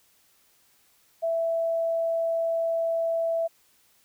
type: tone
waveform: sine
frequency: 662 Hz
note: E5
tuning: 7 cents sharp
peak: -23 dBFS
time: 1.22-3.48 s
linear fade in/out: 20 ms
effects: white hiss -63 dBFS RMS until 4.04 s